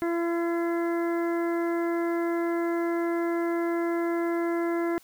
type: harmonic tone with a mistuned harmonic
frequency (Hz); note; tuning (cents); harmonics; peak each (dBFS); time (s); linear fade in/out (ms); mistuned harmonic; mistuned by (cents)
339.1; E4; +49; 1 / 2 / 3 / 4 / 5 / 6; -25 / -34 / -38 / -40 / -41 / -42; 0.02-4.98; 0; 6; +17
effects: white hiss -57 dBFS RMS until 5.03 s